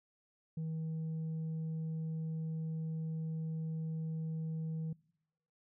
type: tone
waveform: sine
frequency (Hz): 160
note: D#3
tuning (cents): +49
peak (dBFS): -33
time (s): 0.57-4.93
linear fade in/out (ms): 5
effects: noise-tail reverb RT60 0.8 s tail -25 dB re dry + tanh soft clip ceiling -35 dBFS